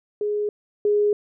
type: tone pair in turn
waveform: sine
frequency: 416.7 / 414.8 Hz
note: G#4 / G#4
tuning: +6 / -2 cents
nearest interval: unison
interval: 8 cents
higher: first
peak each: -21 / -16 dBFS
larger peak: second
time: 0.21-0.49 / 0.85-1.13 s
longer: neither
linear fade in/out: 2 ms
effects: none